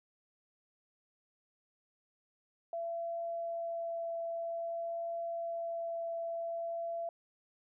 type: tone with vibrato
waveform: sine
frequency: 673 Hz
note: E5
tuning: 36 cents sharp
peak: -35 dBFS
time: 2.73-7.09 s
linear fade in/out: 2 ms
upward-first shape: triangle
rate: 0.51 Hz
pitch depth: 8 cents each way
effects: none